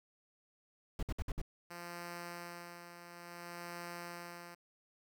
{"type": "noise bursts", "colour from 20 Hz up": "brown", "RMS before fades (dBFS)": -36, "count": 5, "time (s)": [0.99, 1.416], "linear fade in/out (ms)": 2, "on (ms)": 38, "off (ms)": 59}
{"type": "tone with tremolo", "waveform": "5% pulse", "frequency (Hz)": 173.2, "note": "F3", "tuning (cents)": -14, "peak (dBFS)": -32, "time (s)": [1.7, 4.55], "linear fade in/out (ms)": 10, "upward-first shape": "sine", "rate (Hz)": 0.58, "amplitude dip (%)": 60}
{"effects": []}